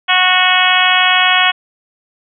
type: harmonic tone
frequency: 367.3 Hz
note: F#4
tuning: 13 cents flat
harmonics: 2 / 3 / 4 / 5 / 6 / 7 / 8 / 9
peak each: -17 / -17 / -17 / -17 / -17 / -17 / -17 / -17 dBFS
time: 0.08-1.52 s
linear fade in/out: 20 ms
effects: none